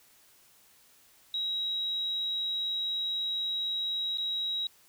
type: tone with dropouts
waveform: sine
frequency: 3841 Hz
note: B7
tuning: 49 cents flat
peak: -29 dBFS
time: 1.34-4.67 s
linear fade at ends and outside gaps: 2 ms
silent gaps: 4.174-4.182 s
effects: white hiss -61 dBFS RMS until 4.88 s